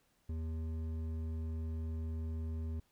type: tone with hard clipping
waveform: sine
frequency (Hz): 80.3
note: E2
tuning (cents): -45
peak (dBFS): -38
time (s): 0.29-2.8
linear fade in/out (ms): 5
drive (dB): 9
effects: pink hiss -74 dBFS RMS until 2.91 s